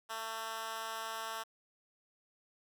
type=tone with high-pass filter; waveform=10% pulse; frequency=223.7 Hz; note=A3; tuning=29 cents sharp; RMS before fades=-41 dBFS; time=0.09-1.44 s; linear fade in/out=20 ms; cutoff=960 Hz; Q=0.93; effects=none